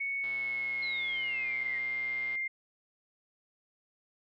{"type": "tone with pitch glide", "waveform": "sine", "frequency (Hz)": [2217, 2107], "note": ["C#7", "C7"], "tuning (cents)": [0, 12], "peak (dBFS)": -31, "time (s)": [0, 2.48], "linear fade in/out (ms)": 10, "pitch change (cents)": -88, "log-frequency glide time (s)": [0.19, 1.45]}
{"type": "click train", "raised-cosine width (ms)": 0.3, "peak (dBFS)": -34, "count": 261, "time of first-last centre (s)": [0.24, 2.354], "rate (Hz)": 123}
{"type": "exponential sweep", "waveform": "sine", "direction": "down", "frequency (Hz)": [4186, 1864.7], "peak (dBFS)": -39, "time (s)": [0.82, 1.79], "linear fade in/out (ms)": 10}
{"effects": []}